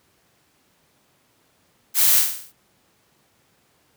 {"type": "noise with echo", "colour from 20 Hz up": "blue", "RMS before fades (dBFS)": -17, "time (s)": [1.94, 2.24], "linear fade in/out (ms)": 50, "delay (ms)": 48, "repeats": 6, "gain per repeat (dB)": -5, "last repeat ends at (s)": 2.528, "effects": ["pink hiss -62 dBFS RMS until 3.96 s", "high-pass 100 Hz 12 dB/octave"]}